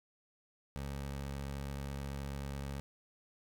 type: tone with vibrato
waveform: 20% pulse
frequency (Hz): 69.3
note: C#2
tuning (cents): 0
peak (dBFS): -34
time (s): 0.76-2.8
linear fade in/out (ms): 0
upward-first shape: sine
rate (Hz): 14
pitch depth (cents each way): 17
effects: none